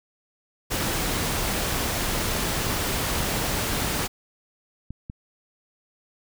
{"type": "noise", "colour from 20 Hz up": "pink", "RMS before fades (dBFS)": -26, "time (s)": [0.7, 4.08], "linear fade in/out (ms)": 20}
{"type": "clicks", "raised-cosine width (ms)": 5, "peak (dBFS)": -22, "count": 4, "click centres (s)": [3.205, 3.733, 4.906, 5.099]}
{"effects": []}